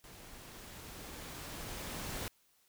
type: noise with level ramp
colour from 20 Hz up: pink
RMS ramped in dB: -54 to -40 dBFS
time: 0.04-2.28 s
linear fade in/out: 0 ms
effects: white hiss -71 dBFS RMS until 2.68 s